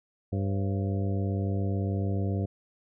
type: harmonic tone with a mistuned harmonic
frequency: 98.1 Hz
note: G2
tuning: 2 cents sharp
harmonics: 1 / 2 / 3 / 4 / 5 / 6 / 7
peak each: -27 / -33 / -37 / -39 / -41 / -43 / -44 dBFS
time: 0.32-2.46 s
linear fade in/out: 10 ms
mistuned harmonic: 6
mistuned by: -94 cents
effects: none